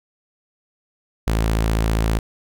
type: tone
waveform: sawtooth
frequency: 55 Hz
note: A1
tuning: in tune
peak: -13 dBFS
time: 1.27-2.19 s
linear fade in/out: 5 ms
effects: none